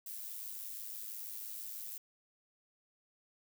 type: noise with amplitude modulation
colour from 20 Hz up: violet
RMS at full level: -42 dBFS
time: 0.06-1.98 s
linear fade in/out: 5 ms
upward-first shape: sine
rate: 106 Hz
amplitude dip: 55%
effects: none